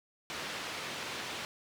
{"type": "band-pass noise", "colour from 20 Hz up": "white", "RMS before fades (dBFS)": -40, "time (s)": [0.3, 1.45], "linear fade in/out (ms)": 0, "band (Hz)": [110, 3500], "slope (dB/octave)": 12, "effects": []}